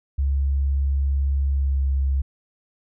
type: tone with pitch glide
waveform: sine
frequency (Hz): 69 to 67.85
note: C#2 to C#2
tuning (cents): -7 to -36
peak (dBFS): -18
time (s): 0.18-2.22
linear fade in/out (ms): 10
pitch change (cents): -29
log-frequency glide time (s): 1.51-1.83
effects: none